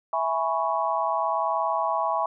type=chord; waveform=sine; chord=C# minor seventh; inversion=first; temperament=equal; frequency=659.3 / 830.6 / 987.8 / 1108.7 Hz; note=E5 / G#5 / B5 / C#6; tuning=0 / 0 / 0 / 0 cents; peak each=-28 dBFS; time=0.13-2.26 s; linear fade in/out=2 ms; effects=none